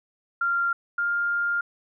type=tone pair in turn; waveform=sine; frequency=1388 / 1403.3 Hz; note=F6 / F6; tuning=-11 / +8 cents; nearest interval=unison; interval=19 cents; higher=second; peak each=-21 / -22 dBFS; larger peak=first; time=0.41-0.73 / 0.98-1.61 s; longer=second; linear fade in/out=5 ms; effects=none